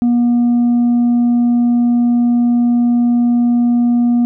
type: tone with tanh clipping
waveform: triangle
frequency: 240 Hz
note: B3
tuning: 49 cents flat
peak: -10 dBFS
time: 0.02-4.25 s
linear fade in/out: 0 ms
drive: 7 dB
effects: none